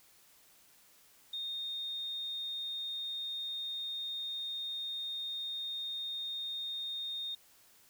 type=tone; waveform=sine; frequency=3680 Hz; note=A#7; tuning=23 cents flat; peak=-36 dBFS; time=1.33-7.35 s; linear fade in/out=5 ms; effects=white hiss -63 dBFS RMS until 7.89 s